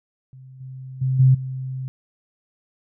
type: tone with level steps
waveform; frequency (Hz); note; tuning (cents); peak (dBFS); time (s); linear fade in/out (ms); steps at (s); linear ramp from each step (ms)
sine; 130.81; C3; 0; -40 / -33 / -18 / -10 / -26; 0.33-1.88; 0; 0.6 / 1.01 / 1.19 / 1.34; 10
effects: none